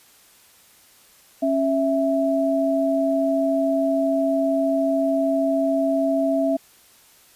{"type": "tone pair together", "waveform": "sine", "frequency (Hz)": [273.9, 659.3], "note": ["C#4", "E5"], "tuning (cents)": [-21, 0], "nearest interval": "octave + minor third", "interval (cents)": 1521, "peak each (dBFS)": [-21, -20], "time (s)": [1.42, 6.57], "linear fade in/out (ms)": 10, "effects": ["white hiss -53 dBFS RMS until 7.35 s", "resampled to 32000 Hz"]}